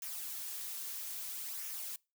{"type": "noise with flanger", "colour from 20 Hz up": "blue", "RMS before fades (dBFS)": -42, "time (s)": [0.02, 1.96], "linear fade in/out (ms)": 2, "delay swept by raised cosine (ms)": [0.23, 4.83], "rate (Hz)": 0.61, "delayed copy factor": -0.5, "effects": ["noise-tail reverb RT60 0.3 s tail -26 dB re dry"]}